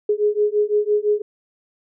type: beating tone pair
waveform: sine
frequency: 415.3 / 421.2 Hz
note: G#4 / G#4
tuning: 0 / +24 cents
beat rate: 5.9 Hz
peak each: -19 dBFS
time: 0.09-1.22 s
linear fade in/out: 5 ms
effects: none